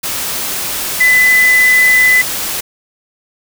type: tone in noise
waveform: sine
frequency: 2006 Hz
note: B6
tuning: 26 cents sharp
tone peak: -6 dBFS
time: 1-2.22 s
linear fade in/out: 10 ms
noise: white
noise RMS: -19 dBFS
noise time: 0.03-2.61 s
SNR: +10 dB
effects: none